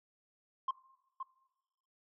sine tone with echo, 1058 Hz, C6, 19 cents sharp, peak -28 dBFS, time 0.68-0.71 s, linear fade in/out 5 ms, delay 520 ms, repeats 1, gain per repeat -9 dB, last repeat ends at 1.23 s, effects noise-tail reverb RT60 1.0 s tail -20 dB re dry + tanh soft clip ceiling -29 dBFS

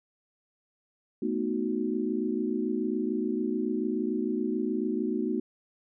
sine chord, B dominant seventh, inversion third, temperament equal, 220 / 246.9 / 311.1 / 370 Hz, A3 / B3 / D#4 / F#4, 0 / 0 / 0 / 0 cents, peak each -32 dBFS, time 1.22-5.4 s, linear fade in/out 5 ms, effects none

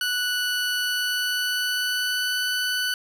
20% pulse tone with pitch glide, 1480 to 1493.7 Hz, F#6 to F#6, 0 to +16 cents, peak -18 dBFS, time 0.01-2.94 s, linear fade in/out 2 ms, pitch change +16 cents, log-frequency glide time 0.78-2.38 s, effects none

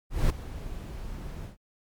brown noise with ADSR envelope, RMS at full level -21 dBFS, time 0.1-1.57 s, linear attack 200 ms, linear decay 5 ms, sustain -16 dB, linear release 130 ms, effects MP3 96 kbps

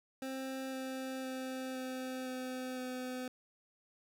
25% pulse tone with pitch steps, 264.4 / 262.3 / 260.2 / 258.1 / 256 / 253.9 Hz, C4 / C4 / C4 / C4 / C4 / B3, +18 / +4 / -9 / -23 / -38 / +48 cents, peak -35 dBFS, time 0.22-3.28 s, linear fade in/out 2 ms, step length 510 ms, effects none

